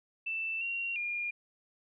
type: tone with pitch steps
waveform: sine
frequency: 2659 / 2750 / 2415 Hz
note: E7 / F7 / D7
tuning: +14 / -27 / +48 cents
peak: -32 dBFS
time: 0.26-1.31 s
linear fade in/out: 10 ms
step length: 350 ms
effects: none